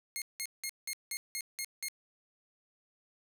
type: tone bursts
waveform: 10% pulse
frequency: 2144 Hz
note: C7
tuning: 42 cents sharp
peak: -26 dBFS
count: 8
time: 0.16-1.884 s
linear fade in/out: 0 ms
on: 58 ms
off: 180 ms
effects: none